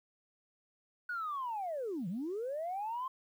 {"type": "linear two-way sweep", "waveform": "sine", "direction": "down then up", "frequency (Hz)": [1480, 159.5, 1064], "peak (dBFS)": -34, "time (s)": [1.09, 3.08], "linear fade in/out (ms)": 5, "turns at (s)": 2.08, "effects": ["tanh soft clip ceiling -31 dBFS", "11-bit"]}